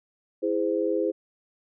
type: chord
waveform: sine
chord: E augmented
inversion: none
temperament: just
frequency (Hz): 329.6 / 412 / 515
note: E4 / G#4 / B#4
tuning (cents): 0 / -14 / -28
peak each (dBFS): -27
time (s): 0.42-1.12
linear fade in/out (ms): 20
effects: none